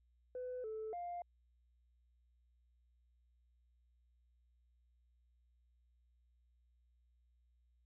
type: tone with pitch steps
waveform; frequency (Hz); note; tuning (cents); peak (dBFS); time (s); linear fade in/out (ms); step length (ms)
sine; 502 / 436.8 / 701; B4 / A4 / F5; +28 / -13 / +6; -40; 0.35-1.22; 2; 290
effects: tanh soft clip ceiling -38 dBFS + added 60 Hz sine -70 dBFS peak until 7.85 s